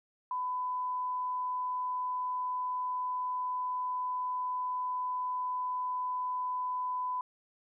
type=tone; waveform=sine; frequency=1002 Hz; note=B5; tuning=25 cents sharp; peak=-31 dBFS; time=0.31-7.21 s; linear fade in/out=2 ms; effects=none